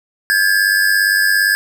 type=tone pair together; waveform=square; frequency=1611 / 1708.5 Hz; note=G6 / G#6; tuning=+47 / +49 cents; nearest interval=minor second; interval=102 cents; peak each=-15 dBFS; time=0.3-1.55 s; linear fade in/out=0 ms; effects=none